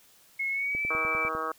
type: tone with pitch glide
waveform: sine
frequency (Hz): 2176 to 2319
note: C#7 to D7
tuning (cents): -33 to -22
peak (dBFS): -27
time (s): 0.39-1.29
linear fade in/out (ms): 10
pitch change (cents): +111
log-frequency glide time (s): 0.5-0.83
type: click train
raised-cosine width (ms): 2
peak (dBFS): -26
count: 7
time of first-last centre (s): 0.75-1.351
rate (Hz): 9.99
type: harmonic tone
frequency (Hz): 159.2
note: D#3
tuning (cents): +40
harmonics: 2 / 3 / 4 / 5 / 6 / 7 / 8 / 9 / 10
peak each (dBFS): -43 / -37 / -40 / -44 / -44 / -34 / -33 / -43 / -43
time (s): 0.9-1.52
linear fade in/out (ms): 5
effects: white hiss -59 dBFS RMS until 1.58 s